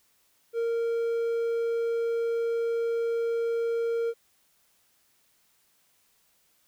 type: tone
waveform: triangle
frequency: 463.2 Hz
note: A#4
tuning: 11 cents flat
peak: -23 dBFS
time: 0.53-4.14 s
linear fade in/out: 50 ms
effects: white hiss -67 dBFS RMS until 6.67 s